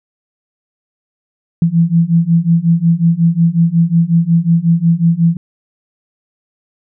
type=beating tone pair; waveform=sine; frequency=164.81 / 170.31 Hz; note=E3 / F3; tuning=0 / -43 cents; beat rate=5.5 Hz; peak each=-12 / -11 dBFS; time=1.62-5.37 s; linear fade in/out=2 ms; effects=none